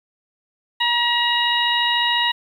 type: harmonic tone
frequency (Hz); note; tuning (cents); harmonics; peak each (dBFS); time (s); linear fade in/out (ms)
954; A#5; +40; 1 / 2 / 3 / 4; -22 / -22 / -22 / -22; 0.8-2.32; 10
effects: 8-bit